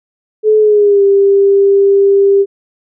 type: tone with pitch glide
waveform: sine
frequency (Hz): 430 to 396.6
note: A4 to G4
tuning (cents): -40 to +20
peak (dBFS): -5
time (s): 0.43-2.46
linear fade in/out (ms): 50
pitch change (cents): -140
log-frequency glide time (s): 0.59-1.03
effects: none